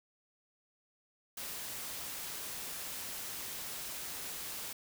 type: noise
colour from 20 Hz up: white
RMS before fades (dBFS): -42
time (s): 1.37-4.73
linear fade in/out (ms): 5
effects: none